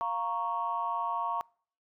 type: chord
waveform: sine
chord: Bb minor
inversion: second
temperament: equal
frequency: 698.5 / 932.3 / 1108.7 Hz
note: F5 / Bb5 / Db6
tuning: 0 / 0 / 0 cents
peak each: -36 / -32 / -32 dBFS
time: 0.01-1.41 s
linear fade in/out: 0 ms
effects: noise-tail reverb RT60 0.5 s tail -26 dB re dry + tanh soft clip ceiling -20 dBFS